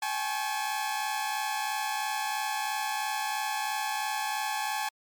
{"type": "tone cluster", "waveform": "sawtooth", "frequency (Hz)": [791, 854, 1098], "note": ["G5", "G#5", "C#6"], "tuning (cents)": [15, 48, -17], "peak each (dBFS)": [-31, -27, -35], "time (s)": [0.02, 4.89], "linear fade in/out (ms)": 5, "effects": ["MP3 96 kbps"]}